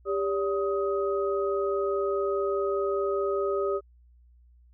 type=tone cluster; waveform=sine; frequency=397.8 / 573 / 1257 Hz; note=G4 / D5 / D#6; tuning=+25 / -43 / +17 cents; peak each=-26 / -31 / -33 dBFS; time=0.05-3.81 s; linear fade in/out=50 ms; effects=added 60 Hz sine -54 dBFS peak until 4.73 s